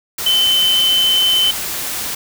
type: tone in noise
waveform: sine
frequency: 3058 Hz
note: G7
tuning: 44 cents flat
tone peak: -11 dBFS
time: 0.26-1.51 s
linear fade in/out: 5 ms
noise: white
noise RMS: -23 dBFS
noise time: 0.18-2.15 s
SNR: +9 dB
effects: none